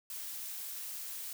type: noise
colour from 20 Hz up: blue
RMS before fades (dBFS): -42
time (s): 0.1-1.33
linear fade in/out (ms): 2
effects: none